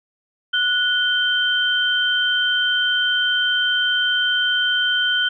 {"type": "tone pair together", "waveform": "sine", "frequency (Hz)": [1470, 3115], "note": ["F#6", "G7"], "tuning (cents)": [-12, -12], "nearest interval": "octave + minor second", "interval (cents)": 1300, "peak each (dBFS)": -19, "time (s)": [0.53, 5.29], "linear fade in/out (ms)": 10, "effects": []}